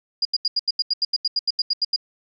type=tone bursts; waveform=sine; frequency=4859 Hz; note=D#8; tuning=42 cents flat; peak=-17 dBFS; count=16; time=0.22-1.962 s; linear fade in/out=5 ms; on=32 ms; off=82 ms; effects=none